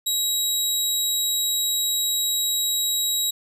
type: tone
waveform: 20% pulse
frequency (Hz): 3845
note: B7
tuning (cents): -47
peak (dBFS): -15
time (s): 0.06-3.31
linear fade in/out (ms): 10
effects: none